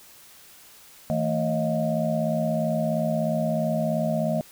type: tone cluster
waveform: sine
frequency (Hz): 161.4 / 224.5 / 552 / 628 / 705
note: E3 / A3 / C#5 / D#5 / F5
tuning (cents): -36 / +35 / -7 / +16 / +16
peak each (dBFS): -27 / -27 / -35 / -26 / -34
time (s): 1.1-4.41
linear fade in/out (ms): 0
effects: white hiss -50 dBFS RMS until 4.51 s